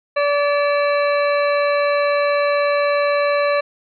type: harmonic tone with a mistuned harmonic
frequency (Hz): 577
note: D5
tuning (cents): -31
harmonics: 1 / 2 / 3 / 4 / 5 / 7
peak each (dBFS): -16 / -22 / -26 / -28 / -30 / -33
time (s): 0.16-3.61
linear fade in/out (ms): 10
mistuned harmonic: 5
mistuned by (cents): -120
effects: none